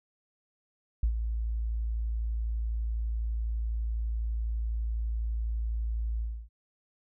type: tone with ADSR envelope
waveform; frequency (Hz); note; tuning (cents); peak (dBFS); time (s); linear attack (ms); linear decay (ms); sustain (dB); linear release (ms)
sine; 56; A1; +31; -21; 1.03-6.49; 4; 88; -7; 290
effects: none